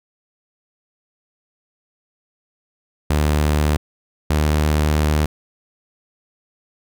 sawtooth tone pair in turn, 75 / 75.78 Hz, D2 / D#2, +37 / -45 cents, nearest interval unison, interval 18 cents, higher second, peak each -11 dBFS, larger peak neither, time 3.1-3.77 / 4.3-5.26 s, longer second, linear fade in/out 5 ms, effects none

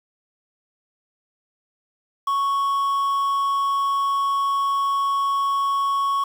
triangle tone with quantisation, 1108.7 Hz, C#6, in tune, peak -17 dBFS, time 2.27-6.24 s, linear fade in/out 5 ms, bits 7, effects none

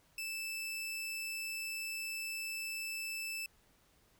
sawtooth tone, 2637 Hz, E7, in tune, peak -35 dBFS, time 0.18-3.46 s, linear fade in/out 2 ms, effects pink hiss -69 dBFS RMS until 4.19 s

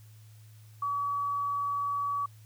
sine tone, 1139 Hz, C#6, 47 cents sharp, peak -28 dBFS, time 0.82-2.26 s, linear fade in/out 5 ms, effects added 108 Hz sine -50 dBFS peak until 2.45 s + white hiss -63 dBFS RMS until 2.45 s

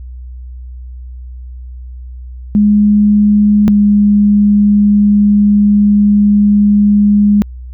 sine tone pair in turn, 207.7 / 205.7 Hz, G#3 / G#3, 0 / -16 cents, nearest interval unison, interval 16 cents, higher first, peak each -5 dBFS, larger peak neither, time 2.55-3.68 / 3.68-7.42 s, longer second, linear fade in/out 0 ms, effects added 62 Hz sine -25 dBFS peak until 7.73 s

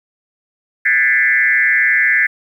sine tone with frequency modulation, 1887 Hz, A#6, 21 cents sharp, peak -10 dBFS, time 0.85-2.27 s, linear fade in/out 10 ms, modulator 130 Hz, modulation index 2.1, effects 8-bit

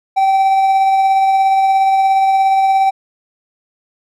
triangle tone with tremolo, 774 Hz, G5, 22 cents flat, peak -6 dBFS, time 0.16-2.91 s, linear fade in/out 20 ms, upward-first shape triangle, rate 17 Hz, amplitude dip 30%, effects none

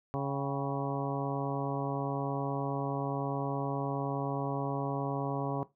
harmonic tone with a mistuned harmonic, 139.2 Hz, C#3, 8 cents sharp, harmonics 1 / 2 / 3 / 4 / 5 / 6 / 7 / 8, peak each -34 / -37 / -39 / -40 / -41 / -42 / -42 / -43 dBFS, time 0.14-5.63 s, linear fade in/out 0 ms, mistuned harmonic 6, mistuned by -81 cents, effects noise-tail reverb RT60 0.2 s tail -17 dB re dry

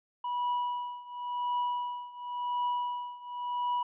triangle tone with tremolo, 977 Hz, B5, 19 cents flat, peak -25 dBFS, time 0.24-3.83 s, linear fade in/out 5 ms, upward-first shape triangle, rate 0.93 Hz, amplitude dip 90%, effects resampled to 8000 Hz

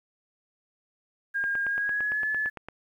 sine tone with pitch glide, 1617 to 1723.1 Hz, G#6 to A6, -47 to -37 cents, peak -25 dBFS, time 1.34-2.5 s, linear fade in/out 20 ms, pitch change +110 cents, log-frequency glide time 1.67-2.26 s
click train, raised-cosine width 0.5 ms, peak -23 dBFS, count 12, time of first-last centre 1.44-2.686 s, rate 8.83 Hz
effects 10-bit

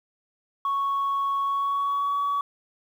sine tone with pitch glide, 1108.7 to 1133.3 Hz, C#6 to C#6, 0 to +38 cents, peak -21 dBFS, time 0.65-2.41 s, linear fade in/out 2 ms, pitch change +38 cents, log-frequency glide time 1.42-2.2 s, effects tanh soft clip ceiling -20 dBFS + 9-bit

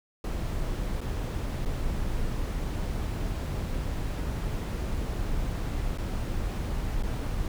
brown noise with dropouts, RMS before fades -30 dBFS, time 0.24-7.48 s, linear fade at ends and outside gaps 2 ms, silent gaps 1.007-1.013 / 1.651-1.657 / 5.976-5.983 / 7.026-7.034 s, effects none

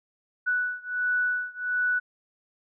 sine beating tone pair, 1480 / 1481.4 Hz, F#6 / F#6, 0 / +2 cents, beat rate 1.4 Hz, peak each -27 / -28 dBFS, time 0.46-2 s, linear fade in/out 20 ms, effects none

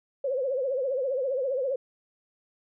sine tone with vibrato, 528 Hz, C5, 16 cents sharp, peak -25 dBFS, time 0.24-1.76 s, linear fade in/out 5 ms, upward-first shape triangle, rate 15 Hz, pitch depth 140 cents each way, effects none

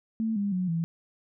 sine tone with pitch steps, 222.6 / 201.8 / 182.91 / 165.8 Hz, A3 / G#3 / F#3 / E3, +20 / -49 / -20 / +10 cents, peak -25 dBFS, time 0.2-0.84 s, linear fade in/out 0 ms, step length 160 ms, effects none

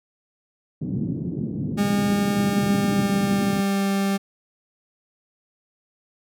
pink band-pass noise, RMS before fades -27 dBFS, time 0.81-3.61 s, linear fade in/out 10 ms, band 130 to 280 Hz, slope 24 dB/octave
40% pulse tone with pitch glide, 202.7 to 197.04 Hz, G#3 to G3, -42 to +9 cents, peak -19 dBFS, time 1.77-4.18 s, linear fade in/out 20 ms, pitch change -49 cents, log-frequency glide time 2.08-3.93 s
effects none

